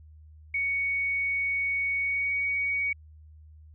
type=tone with pitch glide; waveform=sine; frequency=2230 to 2246 Hz; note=C#7 to C#7; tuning=+10 to +22 cents; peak=-25 dBFS; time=0.54-2.93 s; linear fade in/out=5 ms; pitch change=+12 cents; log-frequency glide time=2.01-2.33 s; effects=added 77 Hz sine -48 dBFS peak until 3.74 s